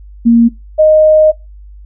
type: tone pair in turn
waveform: sine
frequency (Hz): 233.1 / 620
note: A#3 / D#5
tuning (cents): 0 / -6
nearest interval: octave + perfect fourth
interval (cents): 1694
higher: second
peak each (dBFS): -3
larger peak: neither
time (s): 0.25-0.49 / 0.78-1.32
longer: second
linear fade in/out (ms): 20
effects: noise-tail reverb RT60 0.2 s tail -20 dB re dry + added 50 Hz sine -31 dBFS peak until 1.85 s